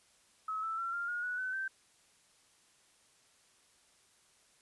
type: tone with pitch steps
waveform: sine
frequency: 1286 / 1321.4 / 1357.8 / 1395.1 / 1433.5 / 1473 / 1513.5 / 1555.2 Hz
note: E6 / E6 / F6 / F6 / F6 / F#6 / F#6 / G6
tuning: -43 / +4 / -49 / -2 / +45 / -8 / +39 / -14 cents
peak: -34 dBFS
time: 0.48-1.68 s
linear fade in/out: 5 ms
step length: 150 ms
effects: white hiss -67 dBFS RMS until 4.61 s + resampled to 24000 Hz